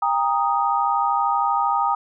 sine chord, Eb major, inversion first, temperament equal with one note detuned, 799.5 / 932.3 / 1244.5 Hz, G5 / Bb5 / Eb6, +34 / 0 / 0 cents, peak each -22 dBFS, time 0.02-1.95 s, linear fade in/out 5 ms, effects none

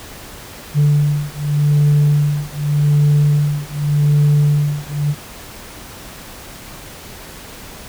sine beating tone pair, 146.2 / 147.05 Hz, D3 / D3, -7 / +3 cents, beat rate 0.85 Hz, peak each -13 dBFS, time 0.74-5.15 s, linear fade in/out 50 ms, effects tanh soft clip ceiling -7 dBFS + pink hiss -35 dBFS RMS until 7.88 s

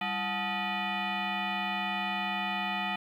sine tone with frequency modulation, 865 Hz, A5, 30 cents flat, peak -29 dBFS, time 0.01-2.96 s, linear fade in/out 5 ms, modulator 531 Hz, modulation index 4.1, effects 10-bit

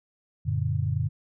sine chord, Gb augmented, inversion none, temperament just, 92.5 / 115.62 / 144.53 Hz, Gb2 / Bb2 / D3, 0 / -14 / -27 cents, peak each -28 dBFS, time 0.45-1.09 s, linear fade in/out 20 ms, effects none

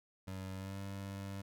25% pulse tone with pitch glide, 94.8 to 98.26 Hz, F#2 to G2, +43 to +5 cents, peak -38 dBFS, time 0.27-1.42 s, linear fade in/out 10 ms, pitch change +62 cents, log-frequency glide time 0.54-0.78 s, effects none

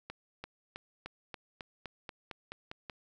accelerating click train, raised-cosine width 0.3 ms, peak -25 dBFS, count 12, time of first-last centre 0.1-2.898 s, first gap 340 ms, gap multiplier 0.94, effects none

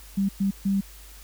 sine tone bursts at uneven times, 196.4 Hz, G3, 4 cents sharp, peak -20 dBFS, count 3, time 0.17-0.29 / 0.4-0.51 / 0.65-0.81 s, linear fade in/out 10 ms, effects added 50 Hz sine -45 dBFS peak until 1.23 s + white hiss -49 dBFS RMS until 1.23 s

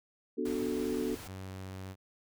sine chord, B minor seventh, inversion none, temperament equal, 246.9 / 293.7 / 370 / 440 Hz, B3 / D4 / F#4 / A4, 0 / 0 / 0 / 0 cents, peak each -36 dBFS, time 0.37-1.16 s, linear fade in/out 20 ms
pink noise, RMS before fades -46 dBFS, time 0.45-1.28 s, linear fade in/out 5 ms
sawtooth tone, 94.7 Hz, F#2, 41 cents sharp, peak -37 dBFS, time 1.25-1.96 s, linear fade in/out 50 ms
effects none

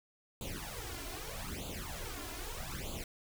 pink noise with flanger, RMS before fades -42 dBFS, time 0.41-3.04 s, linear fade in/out 2 ms, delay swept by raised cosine 0.27 to 2.97 ms, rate 0.8 Hz, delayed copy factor +0.85, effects none

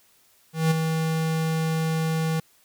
square tone with ADSR envelope, 160.6 Hz, E3, 45 cents flat, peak -17 dBFS, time 0.53-2.4 s, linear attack 180 ms, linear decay 14 ms, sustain -6 dB, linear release 5 ms, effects white hiss -60 dBFS RMS until 2.64 s

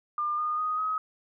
sine tone with pitch steps, 1200 / 1222.4 / 1245.2 / 1268.4 Hz, D6 / D#6 / D#6 / D#6, +37 / -31 / +1 / +33 cents, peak -26 dBFS, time 0.18-0.98 s, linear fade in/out 2 ms, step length 200 ms, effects none

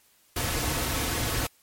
pink noise with comb filter, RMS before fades -28 dBFS, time 0.36-1.47 s, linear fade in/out 5 ms, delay 5 ms, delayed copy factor -0.55, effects white hiss -62 dBFS RMS until 1.62 s + MP3 64 kbps

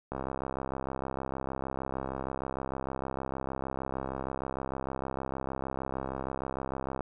click train, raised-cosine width 1 ms, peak -20 dBFS, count 459, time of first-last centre 0.12-7.007 s, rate 66.5 Hz, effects none

